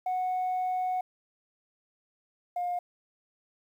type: tone pair in turn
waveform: sine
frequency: 737 / 710.8 Hz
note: F#5 / F5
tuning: -7 / +30 cents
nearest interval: minor second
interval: 63 cents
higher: first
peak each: -25 / -27 dBFS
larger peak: first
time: 0.06-1.01 / 2.56-2.79 s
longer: first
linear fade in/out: 5 ms
effects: tanh soft clip ceiling -25 dBFS + 10-bit